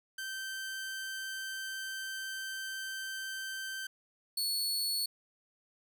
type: tone pair in turn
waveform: sawtooth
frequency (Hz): 1554 / 4405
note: G6 / C#8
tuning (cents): -16 / -12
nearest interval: octave + tritone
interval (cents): 1804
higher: second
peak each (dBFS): -34 / -28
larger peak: second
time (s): 0.18-3.87 / 4.37-5.06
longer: first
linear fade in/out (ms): 5
effects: 11-bit